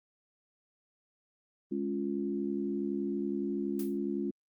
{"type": "chord", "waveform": "sine", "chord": "Db major", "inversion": "second", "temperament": "equal", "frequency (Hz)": [207.7, 277.2, 349.2], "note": ["Ab3", "Db4", "F4"], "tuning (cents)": [0, 0, 0], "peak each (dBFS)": -35, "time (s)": [1.71, 4.31], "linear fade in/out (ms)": 10}
{"type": "noise with exponential decay", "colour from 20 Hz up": "blue", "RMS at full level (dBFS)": -39, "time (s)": [3.79, 3.98], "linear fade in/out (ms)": 5, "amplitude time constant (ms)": 40}
{"effects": ["Opus 32 kbps"]}